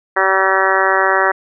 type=harmonic tone; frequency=191.3 Hz; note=G3; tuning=42 cents flat; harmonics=2 / 3 / 4 / 5 / 6 / 7 / 8 / 9 / 10; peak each=-20 / -20 / -20 / -20 / -20 / -20 / -20 / -20 / -20 dBFS; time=0.16-1.32 s; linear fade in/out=10 ms; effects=none